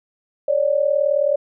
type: tone pair together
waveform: sine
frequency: 554.4 / 593.6 Hz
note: C#5 / D5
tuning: 0 / +18 cents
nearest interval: minor second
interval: 118 cents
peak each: -18 dBFS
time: 0.48-1.36 s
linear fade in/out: 5 ms
effects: none